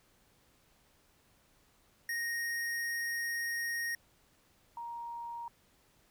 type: tone pair in turn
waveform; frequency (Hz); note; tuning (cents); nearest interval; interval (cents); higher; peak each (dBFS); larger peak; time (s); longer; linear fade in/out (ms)
square / sine; 1864.7 / 938.8; A#6 / A#5; 0 / +12; octave; 1188; first; -34 / -39; first; 2.09-3.95 / 4.77-5.48; first; 2
effects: pink hiss -68 dBFS RMS until 6.1 s